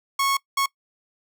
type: tone bursts at uneven times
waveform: sawtooth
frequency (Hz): 1100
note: C#6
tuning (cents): -14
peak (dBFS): -16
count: 2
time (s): 0.19-0.37 / 0.57-0.66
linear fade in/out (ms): 5
effects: noise-tail reverb RT60 0.1 s tail -22 dB re dry